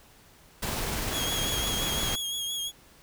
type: noise with tremolo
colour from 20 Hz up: pink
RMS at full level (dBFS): -30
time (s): 0.62-2.16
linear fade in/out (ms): 10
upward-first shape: sine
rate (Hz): 20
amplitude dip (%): 25
type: tone with vibrato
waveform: sawtooth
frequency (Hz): 3297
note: G#7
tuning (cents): -13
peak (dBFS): -27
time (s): 1.11-2.72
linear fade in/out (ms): 50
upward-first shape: sine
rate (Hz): 5.8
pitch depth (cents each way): 35
effects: pink hiss -56 dBFS RMS until 3.02 s